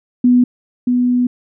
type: tone pair in turn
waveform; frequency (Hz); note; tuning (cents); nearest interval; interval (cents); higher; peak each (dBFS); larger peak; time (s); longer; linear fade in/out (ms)
sine; 246.9 / 246.9; B3 / B3; 0 / 0; unison; 0; neither; -7 / -11; first; 0.24-0.44 / 0.87-1.27; second; 5
effects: none